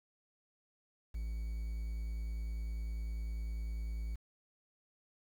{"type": "tone with quantisation", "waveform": "triangle", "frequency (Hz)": 55, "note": "A1", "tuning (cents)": 0, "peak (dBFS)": -34, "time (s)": [1.14, 4.16], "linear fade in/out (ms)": 10, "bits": 10, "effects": []}